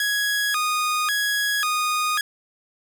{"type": "tone with vibrato", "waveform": "sawtooth", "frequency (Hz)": 1434, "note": "F6", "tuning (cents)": 45, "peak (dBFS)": -17, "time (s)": [0, 2.21], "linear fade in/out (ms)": 2, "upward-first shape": "square", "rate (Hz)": 0.92, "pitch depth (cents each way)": 260, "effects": []}